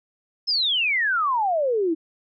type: exponential sweep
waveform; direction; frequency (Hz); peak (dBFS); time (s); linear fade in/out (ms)
sine; down; 5300 to 309.1; -19; 0.47-1.95; 20
effects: none